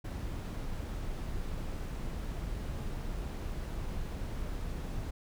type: noise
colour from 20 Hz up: brown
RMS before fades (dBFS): -37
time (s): 0.04-5.11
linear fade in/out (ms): 10
effects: none